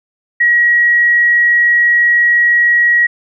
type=tone; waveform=sine; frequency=1907 Hz; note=A#6; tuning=39 cents sharp; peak=-7 dBFS; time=0.4-3.07 s; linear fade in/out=10 ms; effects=none